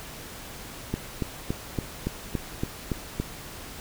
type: click train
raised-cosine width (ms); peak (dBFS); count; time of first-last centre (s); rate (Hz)
3; -13; 9; 0.94-3.2; 3.54
effects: pink hiss -41 dBFS RMS until 3.8 s